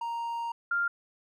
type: tone pair in turn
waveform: triangle / sine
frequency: 932.3 / 1396.9 Hz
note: A#5 / F6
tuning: 0 / 0 cents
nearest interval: perfect fifth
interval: 700 cents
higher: second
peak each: -29 / -25 dBFS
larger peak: second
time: 0.01-0.52 / 0.71-0.88 s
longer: first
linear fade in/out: 5 ms
effects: none